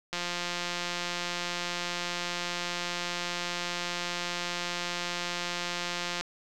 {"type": "click train", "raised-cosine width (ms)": 0.2, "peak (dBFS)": -15, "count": 1065, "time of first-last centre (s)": [0.13, 6.21], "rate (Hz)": 175, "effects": []}